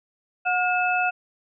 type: tone cluster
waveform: sine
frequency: 728 / 1429 / 2615 Hz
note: F#5 / F6 / E7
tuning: -28 / +39 / -15 cents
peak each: -23 / -25 / -25 dBFS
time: 0.45-1.11 s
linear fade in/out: 20 ms
effects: none